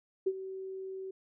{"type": "tone with ADSR envelope", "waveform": "sine", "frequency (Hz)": 381.1, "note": "G4", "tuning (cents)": -49, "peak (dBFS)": -24, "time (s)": [0.26, 1.11], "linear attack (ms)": 11, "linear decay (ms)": 51, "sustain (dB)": -14, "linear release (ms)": 6, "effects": []}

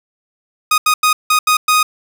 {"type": "tone bursts at uneven times", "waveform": "sawtooth", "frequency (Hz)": 1244.5, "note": "D#6", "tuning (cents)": 0, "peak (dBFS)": -6, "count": 6, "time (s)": [[0.71, 0.78], [0.86, 0.94], [1.03, 1.13], [1.3, 1.39], [1.47, 1.57], [1.68, 1.83]], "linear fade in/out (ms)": 5, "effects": []}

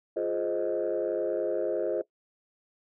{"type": "chord", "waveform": "sine", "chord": "F minor seventh", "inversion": "none", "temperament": "equal with one note detuned", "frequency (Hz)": [349.2, 420.1, 523.3, 622.3], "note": ["F4", "Ab4", "C5", "Eb5"], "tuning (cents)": [0, 20, 0, 0], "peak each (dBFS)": -31, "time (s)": [0.16, 2.02], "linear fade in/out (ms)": 10, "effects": ["noise-tail reverb RT60 0.1 s tail -19 dB re dry", "tanh soft clip ceiling -20 dBFS"]}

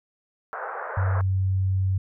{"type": "band-pass noise", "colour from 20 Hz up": "white", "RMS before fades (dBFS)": -33, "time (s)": [0.53, 1.21], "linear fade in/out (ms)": 0, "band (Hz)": [450, 1600], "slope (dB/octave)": 48}
{"type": "tone", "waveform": "sine", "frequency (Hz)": 95, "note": "F#2", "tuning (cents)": 46, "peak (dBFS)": -20, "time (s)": [0.97, 1.98], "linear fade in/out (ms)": 5}
{"effects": []}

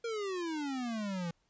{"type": "exponential sweep", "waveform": "square", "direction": "down", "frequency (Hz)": [473.5, 165.8], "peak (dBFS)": -35, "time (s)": [0.04, 1.31], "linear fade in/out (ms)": 5, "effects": ["pink hiss -75 dBFS RMS until 1.49 s", "resampled to 16000 Hz"]}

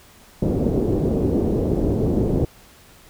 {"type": "low-pass noise", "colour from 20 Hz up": "white", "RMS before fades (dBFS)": -20, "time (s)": [0.42, 2.45], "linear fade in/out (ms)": 5, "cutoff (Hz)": 430, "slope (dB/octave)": 24, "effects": ["pink hiss -49 dBFS RMS until 3.09 s"]}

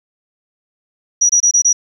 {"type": "tone bursts", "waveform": "sine", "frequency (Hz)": 5810, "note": "F#8", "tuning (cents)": -32, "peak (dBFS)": -8, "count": 5, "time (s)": [1.21, 1.73], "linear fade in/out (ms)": 10, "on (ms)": 84, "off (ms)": 25, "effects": ["8-bit"]}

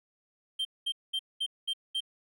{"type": "tone bursts", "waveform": "triangle", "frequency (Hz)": 3151, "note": "G7", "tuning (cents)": 8, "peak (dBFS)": -27, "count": 6, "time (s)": [0.59, 2.006], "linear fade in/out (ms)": 10, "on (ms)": 61, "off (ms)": 210, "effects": []}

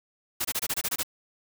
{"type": "noise bursts", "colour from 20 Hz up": "white", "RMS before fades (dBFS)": -28, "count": 9, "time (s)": [0.4, 1.033], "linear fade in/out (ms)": 10, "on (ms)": 49, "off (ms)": 24, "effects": []}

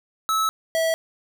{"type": "tone pair in turn", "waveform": "square", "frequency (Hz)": [1300, 651.6], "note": ["E6", "E5"], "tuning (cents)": [-24, -20], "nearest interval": "octave", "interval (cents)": 1196, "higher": "first", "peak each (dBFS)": -20, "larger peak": "neither", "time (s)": [[0.29, 0.49], [0.75, 0.94]], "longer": "first", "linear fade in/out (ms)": 0, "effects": []}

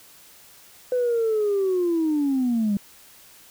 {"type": "linear sweep", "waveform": "sine", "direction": "down", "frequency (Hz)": [505, 196.7], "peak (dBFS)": -18, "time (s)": [0.92, 2.77], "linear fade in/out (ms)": 2, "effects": ["tanh soft clip ceiling -16 dBFS", "white hiss -50 dBFS RMS until 3.5 s"]}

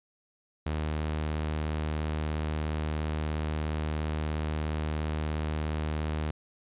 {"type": "tone", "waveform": "sawtooth", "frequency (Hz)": 77, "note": "D#2", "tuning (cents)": -17, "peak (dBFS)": -25, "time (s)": [0.66, 6.31], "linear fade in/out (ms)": 5, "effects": ["resampled to 8000 Hz"]}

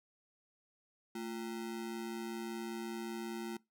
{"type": "ring-modulated tone", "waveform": "square", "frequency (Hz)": 285.3, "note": "C#4", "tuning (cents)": 50, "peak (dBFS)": -37, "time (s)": [1.15, 3.57], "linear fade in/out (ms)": 5, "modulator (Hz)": 62.6, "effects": ["noise-tail reverb RT60 0.2 s tail -22 dB re dry"]}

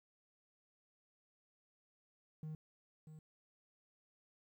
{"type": "tone with echo", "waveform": "triangle", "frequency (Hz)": 155.56, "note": "D#3", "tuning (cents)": 0, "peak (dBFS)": -40, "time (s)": [2.43, 2.55], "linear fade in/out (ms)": 2, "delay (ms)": 640, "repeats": 1, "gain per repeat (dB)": -10, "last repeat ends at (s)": 3.19, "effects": ["tanh soft clip ceiling -36 dBFS", "13-bit"]}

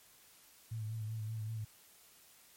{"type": "tone with vibrato", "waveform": "sine", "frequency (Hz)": 110, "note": "A2", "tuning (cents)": 0, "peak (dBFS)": -37, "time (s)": [0.71, 1.65], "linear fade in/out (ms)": 10, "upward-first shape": "sine", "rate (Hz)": 5.2, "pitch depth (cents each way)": 44, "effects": ["white hiss -62 dBFS RMS until 2.56 s", "MP3 64 kbps"]}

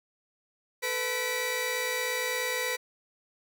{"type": "tone cluster", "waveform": "sawtooth", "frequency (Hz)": [443.1, 500, 1951, 2320], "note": ["A4", "B4", "B6", "D7"], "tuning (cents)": [12, 21, -22, -22], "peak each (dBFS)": [-35, -29, -29, -32], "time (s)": [0.82, 2.77], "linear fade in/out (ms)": 20, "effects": []}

